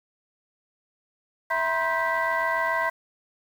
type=tone cluster; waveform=sine; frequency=658 / 960 / 1047 / 1565 / 1966 Hz; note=E5 / B5 / C6 / G6 / B6; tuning=-3 / -49 / +1 / -3 / -8 cents; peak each=-28 dBFS; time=1.5-2.9 s; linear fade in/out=10 ms; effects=tanh soft clip ceiling -15 dBFS + 8-bit